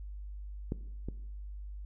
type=clicks; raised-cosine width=3 ms; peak=-20 / -25 dBFS; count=2; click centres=0.721 / 1.086 s; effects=noise-tail reverb RT60 0.8 s tail -17 dB re dry + added 50 Hz sine -40 dBFS peak until 1.85 s